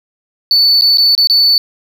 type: tone with dropouts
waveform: sine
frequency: 4484 Hz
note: C#8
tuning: 19 cents sharp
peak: -4 dBFS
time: 0.51-1.58 s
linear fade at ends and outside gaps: 1 ms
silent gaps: 0.811-0.82 / 0.973-0.982 / 1.151-1.178 / 1.272-1.298 s
effects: tanh soft clip ceiling -5 dBFS + 7-bit